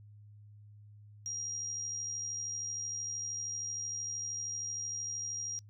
sine tone with amplitude modulation, 5700 Hz, F8, 34 cents sharp, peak -34 dBFS, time 1.26-5.59 s, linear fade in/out 0 ms, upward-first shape sine, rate 73 Hz, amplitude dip 45%, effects noise-tail reverb RT60 0.1 s tail -26 dB re dry + added 104 Hz sine -52 dBFS peak until 5.69 s

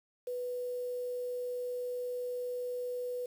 sine tone with quantisation, 493.9 Hz, B4, in tune, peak -34 dBFS, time 0.27-3.26 s, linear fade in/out 5 ms, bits 9, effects none

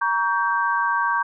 sine chord, G diminished, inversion first, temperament just, 940.8 / 1128.9 / 1568 Hz, Bb5 / Db6 / G6, +16 / +31 / 0 cents, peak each -23 dBFS, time 0.01-1.23 s, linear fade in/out 10 ms, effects none

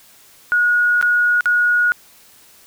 sine tone with dropouts, 1449 Hz, F#6, 37 cents flat, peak -12 dBFS, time 0.52-1.92 s, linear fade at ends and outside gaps 0 ms, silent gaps 1.013-1.026 / 1.408-1.457 s, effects white hiss -48 dBFS RMS until 2.66 s

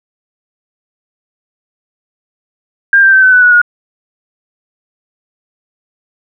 sine tone with pitch steps, 1600 / 1572.5 / 1545.5 / 1518.9 / 1492.9 / 1467.2 / 1442 Hz, G6 / G6 / G6 / F#6 / F#6 / F#6 / F#6, +35 / +5 / -25 / +45 / +15 / -15 / -45 cents, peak -3 dBFS, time 2.93-3.616 s, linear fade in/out 2 ms, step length 98 ms, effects none

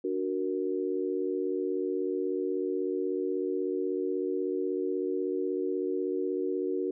sine chord, D augmented, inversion none, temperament equal, 293.7 / 370 / 466.2 Hz, D4 / F#4 / A#4, 0 / 0 / 0 cents, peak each -34 / -30 / -34 dBFS, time 0.04-6.91 s, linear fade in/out 5 ms, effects none

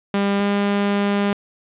sawtooth tone pair in turn, 200 / 202 Hz, G3 / G#3, +35 / -48 cents, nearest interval unison, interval 17 cents, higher second, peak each -13 dBFS, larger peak neither, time 0.14-0.4 / 0.4-1.33 s, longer second, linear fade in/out 2 ms, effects resampled to 8000 Hz + 9-bit

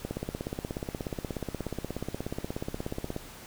click train, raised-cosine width 2 ms, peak -19 dBFS, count 53, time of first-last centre 0.05-3.164 s, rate 16.7 Hz, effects pink hiss -47 dBFS RMS until 3.46 s

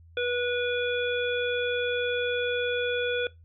harmonic tone, 488.2 Hz, B4, 20 cents flat, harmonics 1 / 3 / 5 / 7, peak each -27 / -32 / -34 / -35 dBFS, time 0.17-3.27 s, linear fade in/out 2 ms, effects noise-tail reverb RT60 0.2 s tail -20 dB re dry + added 83 Hz sine -50 dBFS peak until 3.44 s

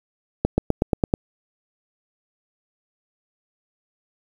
accelerating click train, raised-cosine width 2 ms, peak -4 dBFS, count 7, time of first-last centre 0.45-1.139 s, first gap 130 ms, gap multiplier 0.95, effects 7-bit

